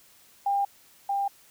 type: tone pair in turn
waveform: sine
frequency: 800 / 796.8 Hz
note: G5 / G5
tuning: +35 / +28 cents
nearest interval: unison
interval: 7 cents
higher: first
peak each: -22 / -24 dBFS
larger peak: first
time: 0.46-0.65 / 1.09-1.28 s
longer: neither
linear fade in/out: 5 ms
effects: white hiss -57 dBFS RMS until 1.5 s